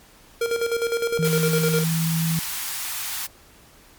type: tone with tremolo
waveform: square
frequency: 466.2 Hz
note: A#4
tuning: in tune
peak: -20 dBFS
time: 0.41-1.84 s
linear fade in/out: 5 ms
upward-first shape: square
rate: 9.8 Hz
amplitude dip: 60%
type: tone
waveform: sine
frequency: 163.3 Hz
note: E3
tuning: 16 cents flat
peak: -20 dBFS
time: 1.19-2.39 s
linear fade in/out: 0 ms
type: high-pass noise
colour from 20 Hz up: white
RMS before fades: -29 dBFS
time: 1.24-3.27 s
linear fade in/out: 10 ms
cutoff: 760 Hz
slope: 48 dB/octave
effects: pink hiss -51 dBFS RMS until 3.98 s + MP3 96 kbps